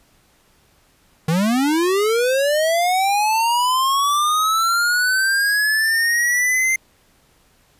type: linear sweep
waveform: square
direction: up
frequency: 152.2 to 2095 Hz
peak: -16 dBFS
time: 1.28-6.76 s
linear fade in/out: 5 ms
effects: pink hiss -57 dBFS RMS until 7.79 s + resampled to 32000 Hz